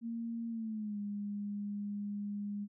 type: tone with pitch glide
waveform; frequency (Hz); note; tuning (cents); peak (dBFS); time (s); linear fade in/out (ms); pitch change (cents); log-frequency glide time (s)
sine; 230.9 to 204.5; A#3 to G#3; -16 to -26; -36; 0.01-2.68; 50; -210; 0.49-0.99
effects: none